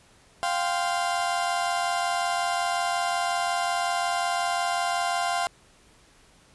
35% pulse chord, F suspended second, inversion none, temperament equal with one note detuned, 698.5 / 784 / 1042.3 Hz, F5 / G5 / C6, 0 / 0 / -7 cents, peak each -25 / -28 / -29 dBFS, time 0.43-5.47 s, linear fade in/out 0 ms, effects pink hiss -57 dBFS RMS until 6.54 s + resampled to 24000 Hz

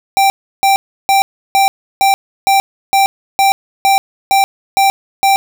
square tone bursts, 784 Hz, G5, in tune, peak -8 dBFS, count 12, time 0.17-5.36 s, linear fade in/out 0 ms, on 130 ms, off 330 ms, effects 7-bit

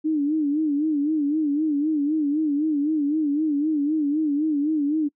sine tone with vibrato, 299.2 Hz, D4, 32 cents sharp, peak -19 dBFS, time 0.04-5.09 s, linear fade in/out 20 ms, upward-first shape sine, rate 3.9 Hz, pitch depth 100 cents each way, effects noise-tail reverb RT60 0.1 s tail -25 dB re dry

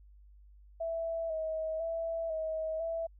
sine tone with vibrato, 648 Hz, E5, 30 cents flat, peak -32 dBFS, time 0.8-3.07 s, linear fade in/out 10 ms, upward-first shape square, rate 1 Hz, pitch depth 32 cents each way, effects added 50 Hz sine -54 dBFS peak until 3.19 s

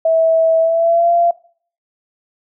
sine tone with pitch glide, 651 to 687.3 Hz, E5 to F5, -22 to -28 cents, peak -10 dBFS, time 0.05-1.31 s, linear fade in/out 5 ms, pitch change +94 cents, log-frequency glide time 0.59-1.11 s, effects noise-tail reverb RT60 0.5 s tail -20 dB re dry

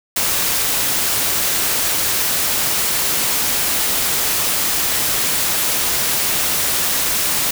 white noise, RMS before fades -18 dBFS, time 0.16-7.51 s, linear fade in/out 5 ms, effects none

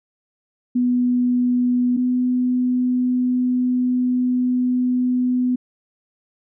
sine tone pair in turn, 246.9 / 250.2 Hz, B3 / B3, 0 / +23 cents, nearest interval unison, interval 23 cents, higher second, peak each -15 / -16 dBFS, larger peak first, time 0.75-1.97 / 1.97-5.56 s, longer second, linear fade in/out 10 ms, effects none

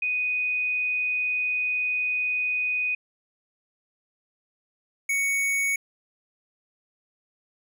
sine / square tone pair in turn, 2489 / 2227 Hz, D#7 / C#7, 0 / +7 cents, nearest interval major second, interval 193 cents, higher first, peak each -23 / -23 dBFS, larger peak neither, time 0.02-2.95 / 5.09-5.76 s, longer first, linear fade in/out 5 ms, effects none

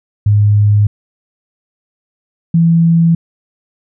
sine tone pair in turn, 103.83 / 166.67 Hz, G#2 / E3, 0 / +19 cents, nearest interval minor sixth, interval 819 cents, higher second, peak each -6 dBFS, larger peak neither, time 0.26-0.87 / 2.54-3.15 s, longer neither, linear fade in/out 5 ms, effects none

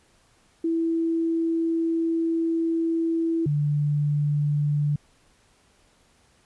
sine tone pair in turn, 329.6 / 146.82 Hz, E4 / D3, 0 / 0 cents, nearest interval octave + major second, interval 1400 cents, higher first, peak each -21 / -20 dBFS, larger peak second, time 0.64-3.46 / 3.46-4.96 s, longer first, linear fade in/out 5 ms, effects pink hiss -61 dBFS RMS until 6.45 s + resampled to 24000 Hz

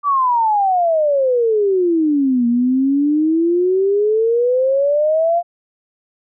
sine exponential two-way sweep, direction down then up, 1174.7 to 234.5 to 701 Hz, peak -12 dBFS, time 0.03-5.43 s, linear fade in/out 50 ms, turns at 2.47 s, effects none

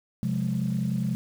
sine tone cluster, 131.9 / 178.4 / 208.8 Hz, C3 / F3 / G#3, +14 / +37 / +10 cents, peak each -28 dBFS, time 0.23-1.15 s, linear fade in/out 0 ms, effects tanh soft clip ceiling -17 dBFS + 8-bit

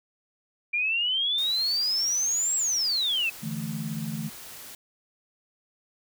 sine exponential two-way sweep, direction up then down, 2363 to 7730 to 2547 Hz, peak -23 dBFS, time 0.73-3.3 s, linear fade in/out 10 ms, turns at 2.56 s
white noise, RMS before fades -43 dBFS, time 1.38-4.75 s, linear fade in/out 2 ms
sine chord, D suspended second, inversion none, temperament equal with one note detuned, 146.83 / 164.81 / 219.2 Hz, D3 / E3 / A3, 0 / 0 / -6 cents, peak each -35 / -34 / -33 dBFS, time 3.42-4.3 s, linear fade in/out 20 ms
effects none

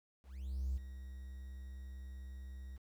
triangle tone with ADSR envelope, 65.41 Hz, C2, in tune, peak -30 dBFS, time 0.23-2.78 s, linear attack 530 ms, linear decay 21 ms, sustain -13 dB, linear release 18 ms, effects tanh soft clip ceiling -30 dBFS + 11-bit

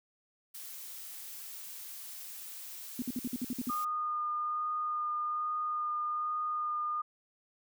blue noise, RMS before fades -45 dBFS, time 0.54-3.85 s, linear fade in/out 10 ms
sine tone bursts, 246.9 Hz, B3, in tune, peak -31 dBFS, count 9, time 2.99-3.701 s, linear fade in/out 2 ms, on 31 ms, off 54 ms
sine tone with vibrato, 1221 Hz, D#6, 33 cents flat, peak -31 dBFS, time 3.69-7.02 s, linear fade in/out 10 ms, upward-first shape sine, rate 1.2 Hz, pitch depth 11 cents each way
effects none

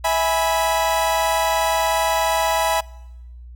40% pulse chord, E major, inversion none, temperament equal with one note detuned, 652.4 / 830.6 / 987.8 Hz, E5 / G#5 / B5, -18 / 0 / 0 cents, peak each -21 dBFS, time 0.04-2.81 s, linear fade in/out 10 ms, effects noise-tail reverb RT60 1.0 s tail -24 dB re dry + added 60 Hz sine -36 dBFS peak until 3.55 s

